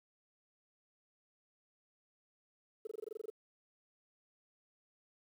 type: tone bursts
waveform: sine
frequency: 433.1 Hz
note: A4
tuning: 27 cents flat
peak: -38 dBFS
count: 11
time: 2.85-3.301 s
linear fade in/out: 5 ms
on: 21 ms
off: 22 ms
effects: tanh soft clip ceiling -34 dBFS + 11-bit